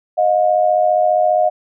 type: tone pair together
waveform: sine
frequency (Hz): 622.3 / 717.2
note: D#5 / F5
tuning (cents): 0 / +46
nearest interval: major second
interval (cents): 246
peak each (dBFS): -14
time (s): 0.17-1.5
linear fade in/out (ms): 20
effects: none